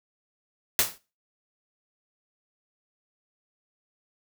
white noise with exponential decay, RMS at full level -18 dBFS, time 0.79-0.98 s, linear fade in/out 1 ms, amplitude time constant 40 ms, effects noise-tail reverb RT60 0.3 s tail -17 dB re dry

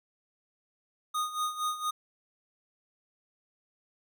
square tone with tremolo, 1236 Hz, D#6, 12 cents flat, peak -28 dBFS, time 1.14-1.91 s, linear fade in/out 10 ms, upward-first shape sine, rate 4.3 Hz, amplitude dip 75%, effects none

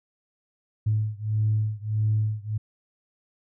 sine beating tone pair, 106.9 / 108.5 Hz, A2 / A2, -49 / -24 cents, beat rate 1.6 Hz, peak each -24 / -25 dBFS, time 0.86-2.58 s, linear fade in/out 10 ms, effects tanh soft clip ceiling -14 dBFS

